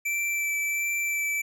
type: tone with vibrato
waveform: square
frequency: 2330 Hz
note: D7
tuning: 14 cents flat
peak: -26 dBFS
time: 0.05-1.42 s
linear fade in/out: 10 ms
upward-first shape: sine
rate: 1.4 Hz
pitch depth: 11 cents each way
effects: none